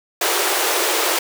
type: high-pass noise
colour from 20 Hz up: pink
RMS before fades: -19 dBFS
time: 0.21-1.19 s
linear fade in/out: 5 ms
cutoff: 330 Hz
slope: 96 dB/octave
effects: none